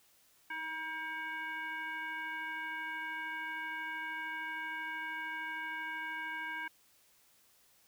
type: tone with frequency modulation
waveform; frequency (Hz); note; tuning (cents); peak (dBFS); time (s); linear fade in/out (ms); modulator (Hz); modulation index
sine; 1596; G6; +31; -37; 0.5-6.68; 5; 641; 1.1
effects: white hiss -67 dBFS RMS until 7.87 s